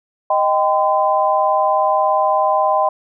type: chord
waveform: sine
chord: C minor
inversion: first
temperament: equal with one note detuned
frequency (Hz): 622.3 / 784 / 1020.8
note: Eb5 / G5 / C6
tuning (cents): 0 / 0 / -43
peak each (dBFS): -17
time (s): 0.3-2.89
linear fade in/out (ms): 5
effects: none